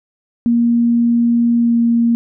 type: tone with pitch glide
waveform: sine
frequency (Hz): 235.6 to 233.7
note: A#3 to A#3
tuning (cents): +19 to +5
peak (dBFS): -10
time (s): 0.46-2.15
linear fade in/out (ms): 0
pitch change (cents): -14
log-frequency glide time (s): 1.58-1.76
effects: none